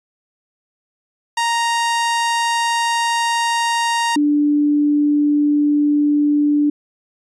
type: tone pair in turn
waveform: sawtooth / sine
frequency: 932.3 / 293.7 Hz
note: A#5 / D4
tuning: 0 / 0 cents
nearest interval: octave + minor sixth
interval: 2000 cents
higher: first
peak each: -12 dBFS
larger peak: neither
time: 1.37-4.16 / 4.16-6.7 s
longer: first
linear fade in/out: 5 ms
effects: resampled to 22050 Hz